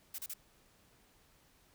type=noise bursts; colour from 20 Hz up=blue; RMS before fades=-42 dBFS; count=3; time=0.14-0.338 s; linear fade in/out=5 ms; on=44 ms; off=33 ms; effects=pink hiss -67 dBFS RMS until 1.74 s